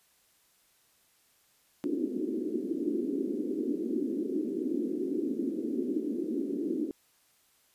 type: band-pass noise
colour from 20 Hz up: white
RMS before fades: -32 dBFS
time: 1.84-6.91 s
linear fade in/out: 0 ms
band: 240 to 370 Hz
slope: 48 dB/octave
effects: white hiss -67 dBFS RMS until 7.74 s + resampled to 32000 Hz